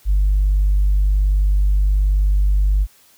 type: tone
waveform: sine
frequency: 49.38 Hz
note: G1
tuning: 13 cents sharp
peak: -11 dBFS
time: 0.05-2.87 s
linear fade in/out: 50 ms
effects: tanh soft clip ceiling -9 dBFS + white hiss -52 dBFS RMS until 3.17 s